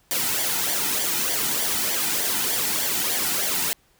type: noise with flanger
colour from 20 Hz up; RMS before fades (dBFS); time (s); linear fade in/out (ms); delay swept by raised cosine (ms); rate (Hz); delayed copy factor
white; -24; 0.11-3.73; 0; 0.75 to 1.85; 3.3; -0.65
effects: pink hiss -61 dBFS RMS until 3.99 s